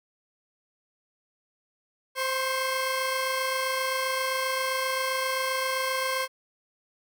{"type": "tone pair together", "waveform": "15% pulse", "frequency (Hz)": [522.7, 1073], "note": ["C5", "C6"], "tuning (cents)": [-2, 43], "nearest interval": "octave", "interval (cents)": 1245, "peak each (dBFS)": [-21, -25], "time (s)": [2.15, 6.28], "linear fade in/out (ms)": 50, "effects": []}